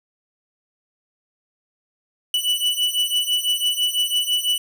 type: beating tone pair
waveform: 45% pulse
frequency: 2960 / 2966 Hz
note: F#7 / F#7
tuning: 0 / +4 cents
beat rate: 6 Hz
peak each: -22 / -21 dBFS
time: 2.34-4.58 s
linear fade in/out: 2 ms
effects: none